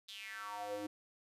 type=tone with high-pass filter sweep; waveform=square; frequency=103.4 Hz; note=G#2; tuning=7 cents flat; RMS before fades=-44 dBFS; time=0.08-0.87 s; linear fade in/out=10 ms; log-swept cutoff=3800 to 330 Hz; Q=5.6; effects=resampled to 32000 Hz